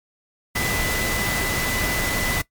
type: tone in noise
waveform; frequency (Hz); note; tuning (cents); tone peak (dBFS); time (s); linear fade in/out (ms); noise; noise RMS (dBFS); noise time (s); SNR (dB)
sine; 2000; B6; +21; -26; 0.55-2.42; 10; pink; -24; 0.55-2.42; -5
effects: noise-tail reverb RT60 0.1 s tail -19 dB re dry + MP3 96 kbps